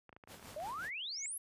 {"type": "clicks", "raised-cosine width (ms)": 0.5, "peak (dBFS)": -39, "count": 12, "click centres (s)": [0.093, 0.128, 0.165, 0.238, 0.275, 0.343, 0.396, 0.427, 0.457, 0.492, 0.543, 0.602]}
{"type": "noise with tremolo", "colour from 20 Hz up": "pink", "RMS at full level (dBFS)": -50, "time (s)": [0.27, 0.91], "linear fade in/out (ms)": 50, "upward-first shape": "sine", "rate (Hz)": 5.6, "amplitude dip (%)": 60}
{"type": "exponential sweep", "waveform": "sine", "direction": "up", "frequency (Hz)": [572, 11590], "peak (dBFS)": -39, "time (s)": [0.56, 1.38], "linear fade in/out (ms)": 5}
{"type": "tone with exponential growth", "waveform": "sine", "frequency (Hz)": 2204, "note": "C#7", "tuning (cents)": -11, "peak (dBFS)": -39, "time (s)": [1.12, 1.26], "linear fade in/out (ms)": 1, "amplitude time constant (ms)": 30}
{"effects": ["high-pass 60 Hz 12 dB/octave", "resampled to 32000 Hz"]}